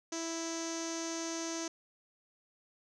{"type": "tone with low-pass filter", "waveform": "sawtooth", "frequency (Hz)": 329.6, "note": "E4", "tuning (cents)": 0, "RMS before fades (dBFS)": -38, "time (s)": [0.12, 1.68], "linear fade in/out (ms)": 5, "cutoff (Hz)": 6200, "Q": 8.5, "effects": []}